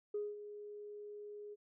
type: tone with ADSR envelope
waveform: sine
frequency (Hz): 415.3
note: G#4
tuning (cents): 0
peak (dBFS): -34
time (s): 0.14-1.56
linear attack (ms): 6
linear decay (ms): 210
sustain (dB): -12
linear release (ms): 31
effects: tanh soft clip ceiling -31 dBFS